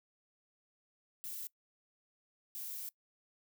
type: noise bursts at uneven times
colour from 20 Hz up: violet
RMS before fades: -43 dBFS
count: 2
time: 1.24-1.47 / 2.55-2.89 s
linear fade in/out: 0 ms
effects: noise-tail reverb RT60 0.1 s tail -22 dB re dry